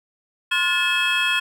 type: tone cluster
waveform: triangle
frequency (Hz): 1054 / 1432 / 1738 / 2598 / 3275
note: C6 / F6 / A6 / E7 / G#7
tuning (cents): +12 / +43 / -22 / -26 / -25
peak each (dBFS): -27 / -23 / -24 / -21 / -22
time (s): 0.51-1.4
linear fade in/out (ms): 10
effects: none